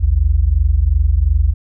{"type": "tone pair together", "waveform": "sine", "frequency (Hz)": [55, 77.78], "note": ["A1", "D#2"], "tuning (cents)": [0, 0], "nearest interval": "tritone", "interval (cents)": 600, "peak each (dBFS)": -13, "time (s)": [0, 1.54], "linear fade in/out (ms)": 20, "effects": []}